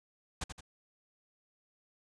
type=noise with echo; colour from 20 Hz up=pink; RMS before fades=-36 dBFS; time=0.41-0.44 s; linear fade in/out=5 ms; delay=84 ms; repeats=2; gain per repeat=-7 dB; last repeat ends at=0.608 s; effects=resampled to 22050 Hz